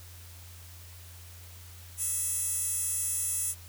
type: tone with high-pass filter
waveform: 15% pulse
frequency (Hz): 659.3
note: E5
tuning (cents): 0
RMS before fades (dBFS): -31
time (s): 1.97-3.55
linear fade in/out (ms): 50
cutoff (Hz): 9200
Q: 5.7
effects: added 87 Hz sine -47 dBFS peak until 3.68 s + white hiss -52 dBFS RMS until 3.68 s